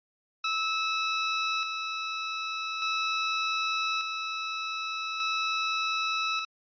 15% pulse tone with tremolo, 1305 Hz, E6, 18 cents flat, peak -20 dBFS, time 0.44-6.45 s, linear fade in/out 5 ms, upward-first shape square, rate 0.42 Hz, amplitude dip 40%, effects resampled to 11025 Hz

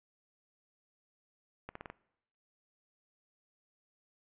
accelerating click train, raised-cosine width 0.5 ms, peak -27 dBFS, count 5, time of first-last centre 1.69-1.9 s, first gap 64 ms, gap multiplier 0.87, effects noise-tail reverb RT60 0.8 s tail -22 dB re dry + resampled to 8000 Hz

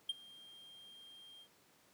triangle tone with ADSR envelope, 3200 Hz, G7, 35 cents sharp, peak -30 dBFS, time 0.09-1.48 s, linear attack 6 ms, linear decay 26 ms, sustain -23 dB, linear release 67 ms, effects pink hiss -68 dBFS RMS until 1.93 s + high-pass 150 Hz 12 dB/octave

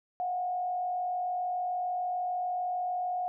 sine tone with frequency modulation, 724 Hz, F#5, 38 cents flat, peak -29 dBFS, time 0.2-3.28 s, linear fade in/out 0 ms, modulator 46.8 Hz, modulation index 0.36, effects none

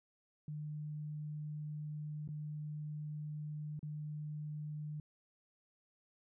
sine tone with dropouts, 150.7 Hz, D3, 45 cents sharp, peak -40 dBFS, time 0.48-5 s, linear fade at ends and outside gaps 2 ms, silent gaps 2.277-2.288 / 3.793-3.829 s, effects none

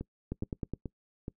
two click trains, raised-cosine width 3 ms, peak -24 / -21 dBFS, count 4 / 5, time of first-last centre 0.01-1.281 / 0.32-0.736 s, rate 2.36 / 9.61 Hz, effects noise-tail reverb RT60 0.1 s tail -23 dB re dry

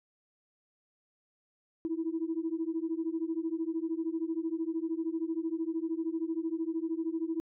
sine beating tone pair, 320 / 333 Hz, D#4 / E4, +49 / +18 cents, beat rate 13 Hz, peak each -33 / -33 dBFS, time 1.85-7.4 s, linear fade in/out 0 ms, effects tanh soft clip ceiling -23 dBFS

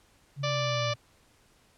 sine exponential sweep, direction down, 141.8 to 116.54 Hz, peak -31 dBFS, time 0.36-0.96 s, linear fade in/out 50 ms
harmonic tone, 587.3 Hz, D5, in tune, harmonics 1 / 2 / 3 / 4 / 5 / 6 / 7 / 8 / 9 / 10, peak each -31 / -34 / -41 / -37 / -39 / -39 / -42 / -43 / -45 / -45 dBFS, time 0.43-0.94 s, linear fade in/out 10 ms
effects pink hiss -63 dBFS RMS until 1.77 s + low-pass 11000 Hz 12 dB/octave

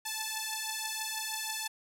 5% pulse beating tone pair, 871 / 877.2 Hz, A5 / A5, -18 / -6 cents, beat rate 6.2 Hz, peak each -25 dBFS, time 0.05-1.68 s, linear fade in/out 10 ms, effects none

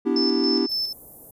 triangle chord, E minor seventh, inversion second, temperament equal with one note detuned, 246.9 / 290.1 / 329.6 / 392 Hz, B3 / D4 / E4 / G4, 0 / -21 / 0 / 0 cents, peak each -23 dBFS, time 0.05-0.67 s, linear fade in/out 20 ms
sine tone with tremolo, 5274 Hz, E8, in tune, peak -22 dBFS, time 0.16-0.93 s, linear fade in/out 5 ms, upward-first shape square, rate 3.6 Hz, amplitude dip 50%
white band-stop noise, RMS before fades -41 dBFS, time 0.69-1.31 s, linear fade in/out 5 ms, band 680 to 12000 Hz, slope 24 dB/octave
effects resampled to 32000 Hz

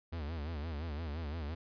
45% pulse tone with vibrato, 77.78 Hz, D#2, in tune, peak -37 dBFS, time 0.12-1.55 s, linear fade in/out 10 ms, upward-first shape sine, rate 5.8 Hz, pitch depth 150 cents each way, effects resampled to 11025 Hz

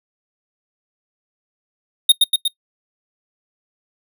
square tone with echo, 3706 Hz, A#7, 11 cents flat, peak -6 dBFS, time 2.09-2.12 s, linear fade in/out 5 ms, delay 120 ms, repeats 3, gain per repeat -3 dB, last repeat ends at 2.48 s, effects noise-tail reverb RT60 0.1 s tail -23 dB re dry

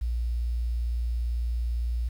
sine tone with quantisation, 58.9 Hz, A#1, 19 cents sharp, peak -25 dBFS, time 0.01-2.09 s, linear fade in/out 10 ms, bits 9, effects none

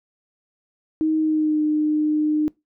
sine tone with pitch glide, 314 to 304.2 Hz, D#4 to D#4, +16 to -39 cents, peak -17 dBFS, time 1.01-2.48 s, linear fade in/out 0 ms, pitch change -55 cents, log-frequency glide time 1.18-1.61 s, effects noise-tail reverb RT60 0.2 s tail -23 dB re dry

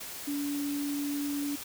sine tone in noise, 286.9 Hz, D4, 40 cents flat, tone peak -30 dBFS, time 0.27-1.56 s, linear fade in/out 10 ms, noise white, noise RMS -41 dBFS, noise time 0-1.64 s, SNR +8 dB, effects none

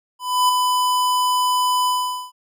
square tone with ADSR envelope, 1000 Hz, B5, 21 cents sharp, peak -13 dBFS, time 0.19-2.32 s, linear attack 300 ms, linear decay 4 ms, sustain -4 dB, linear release 450 ms, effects none

